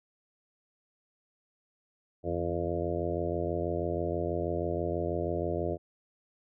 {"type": "harmonic tone with a mistuned harmonic", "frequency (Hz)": 86.2, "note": "F2", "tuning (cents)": -22, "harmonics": [1, 2, 3, 4, 5, 6, 7, 8], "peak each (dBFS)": [-36, -39, -41, -35, -36, -38, -36, -40], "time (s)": [2.23, 5.78], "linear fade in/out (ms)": 50, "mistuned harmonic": 2, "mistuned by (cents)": -87, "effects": []}